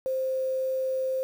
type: tone with quantisation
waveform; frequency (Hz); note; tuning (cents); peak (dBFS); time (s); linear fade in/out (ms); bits
sine; 523.3; C5; 0; -25; 0.06-1.23; 0; 8
effects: none